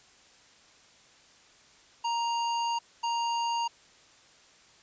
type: tone bursts at uneven times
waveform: square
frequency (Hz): 935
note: A#5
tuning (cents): +5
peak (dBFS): -28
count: 2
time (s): 2.04-2.79 / 3.03-3.68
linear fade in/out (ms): 10
effects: white hiss -58 dBFS RMS until 4.82 s + resampled to 16000 Hz